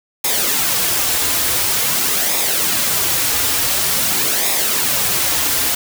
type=noise with flanger; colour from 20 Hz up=white; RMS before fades=-17 dBFS; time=0.24-5.75 s; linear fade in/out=5 ms; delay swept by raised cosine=0.67 to 5.37 ms; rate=0.47 Hz; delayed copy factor=-0.55; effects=none